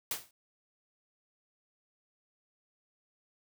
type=noise with exponential decay; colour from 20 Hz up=white; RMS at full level=-31 dBFS; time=0.11-0.31 s; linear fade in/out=2 ms; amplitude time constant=43 ms; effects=none